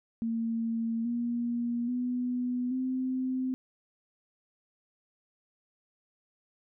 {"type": "tone with pitch steps", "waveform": "sine", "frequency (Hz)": [228.2, 237.8, 247.7, 258.1], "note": ["A#3", "A#3", "B3", "C4"], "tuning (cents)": [-37, 35, 5, -23], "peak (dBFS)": -28, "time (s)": [0.22, 3.54], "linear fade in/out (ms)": 0, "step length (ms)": 830, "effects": []}